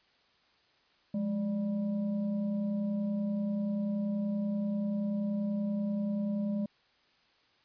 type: tone with frequency modulation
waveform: sine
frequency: 207.7 Hz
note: G#3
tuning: in tune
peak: -29 dBFS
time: 1.14-6.66 s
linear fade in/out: 5 ms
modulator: 385 Hz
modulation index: 0.48
effects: white hiss -67 dBFS RMS until 7.64 s + resampled to 11025 Hz